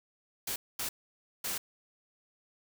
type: noise bursts at uneven times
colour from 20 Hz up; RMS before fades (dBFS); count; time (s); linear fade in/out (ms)
white; -35; 3; 0.47-0.56 / 0.79-0.89 / 1.44-1.58; 5
effects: none